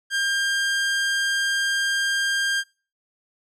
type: tone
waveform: sawtooth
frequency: 1600 Hz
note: G6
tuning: 35 cents sharp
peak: -17 dBFS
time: 0.1-2.64 s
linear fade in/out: 50 ms
effects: noise-tail reverb RT60 0.4 s tail -26 dB re dry + low-pass 9000 Hz 12 dB/octave